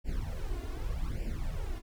brown noise with flanger, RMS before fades -34 dBFS, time 0.04-1.82 s, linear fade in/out 50 ms, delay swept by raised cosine 0.39 to 2.89 ms, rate 0.84 Hz, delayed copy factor +0.9, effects none

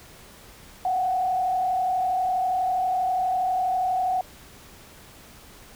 sine tone with frequency modulation, 740 Hz, F#5, in tune, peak -21 dBFS, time 0.85-4.21 s, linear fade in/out 2 ms, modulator 32.3 Hz, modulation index 0.71, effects pink hiss -48 dBFS RMS until 5.75 s

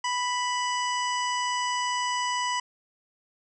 harmonic tone, 987.8 Hz, B5, in tune, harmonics 1 / 2 / 3 / 5 / 6 / 7 / 8, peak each -27 / -33 / -34 / -39 / -39 / -47 / -41 dBFS, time 0.04-2.6 s, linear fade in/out 5 ms, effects none

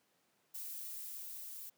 violet noise with level ramp, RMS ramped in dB -44 to -48 dBFS, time 0.54-1.7 s, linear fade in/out 10 ms, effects pink hiss -75 dBFS RMS until 1.77 s + high-pass 200 Hz 12 dB/octave

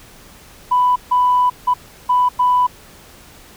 sine tone bursts at uneven times, 993 Hz, B5, 9 cents sharp, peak -10 dBFS, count 5, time 0.71-0.96 / 1.11-1.5 / 1.67-1.74 / 2.09-2.29 / 2.39-2.67 s, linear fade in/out 10 ms, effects tanh soft clip ceiling -6 dBFS + pink hiss -43 dBFS RMS until 3.56 s

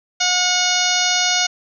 harmonic tone with a mistuned harmonic, 723 Hz, F#5, 40 cents flat, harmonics 1 / 2 / 3 / 4 / 5 / 6 / 7 / 8 / 9, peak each -24 / -24 / -24 / -24 / -24 / -24 / -24 / -24 / -24 dBFS, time 0.2-1.47 s, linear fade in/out 10 ms, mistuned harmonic 3, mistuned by +27 cents, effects none

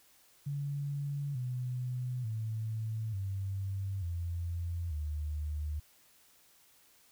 sine tone with pitch steps, 142.3 / 125.32 / 110.36 / 97.19 / 85.6 / 75.38 Hz, C#3 / B2 / A2 / G2 / F2 / D2, +46 / +26 / +6 / -14 / -34 / +46 cents, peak -33 dBFS, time 0.46-5.8 s, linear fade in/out 10 ms, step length 890 ms, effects white hiss -64 dBFS RMS until 7.11 s

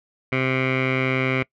15% pulse tone with low-pass filter, 130.81 Hz, C3, in tune, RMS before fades -22 dBFS, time 0.32-1.43 s, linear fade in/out 5 ms, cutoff 2300 Hz, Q 5.2, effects noise-tail reverb RT60 0.1 s tail -23 dB re dry

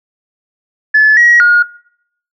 sine tone with pitch steps, 1727 / 1905 / 1433 Hz, A6 / A#6 / F6, -33 / +37 / +44 cents, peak -3 dBFS, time 0.94-1.63 s, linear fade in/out 10 ms, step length 230 ms, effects noise-tail reverb RT60 0.7 s tail -24 dB re dry + tanh soft clip ceiling 0 dBFS

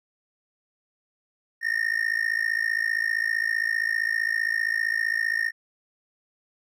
triangle tone with amplitude modulation, 1834 Hz, A#6, 29 cents flat, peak -17 dBFS, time 1.61-5.52 s, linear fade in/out 50 ms, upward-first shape sine, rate 55.3 Hz, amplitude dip 95%, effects none

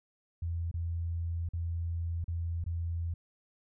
sine tone with dropouts, 84.3 Hz, E2, 39 cents sharp, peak -31 dBFS, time 0.42-3.14 s, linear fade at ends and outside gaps 5 ms, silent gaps 0.714-0.74 / 1.489-1.534 / 2.243-2.28 / 2.641-2.662 s, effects none

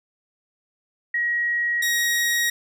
sine / sawtooth tone pair in turn, 1900 / 1890.6 Hz, A#6 / A#6, +33 / +24 cents, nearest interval unison, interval 9 cents, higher first, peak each -20 / -16 dBFS, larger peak second, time 1.14-1.82 / 1.82-2.5 s, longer neither, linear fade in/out 5 ms, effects none

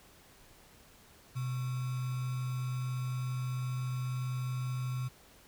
sine tone with sample-and-hold, 127.1 Hz, C3, 50 cents flat, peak -32 dBFS, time 1.35-5.09 s, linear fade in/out 20 ms, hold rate 1225 Hz, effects pink hiss -59 dBFS RMS until 5.47 s

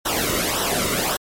pink noise with flanger, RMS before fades -22 dBFS, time 0.05-1.17 s, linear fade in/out 10 ms, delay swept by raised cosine 0.43 to 1.24 ms, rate 1.8 Hz, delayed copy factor -0.75, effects MP3 64 kbps

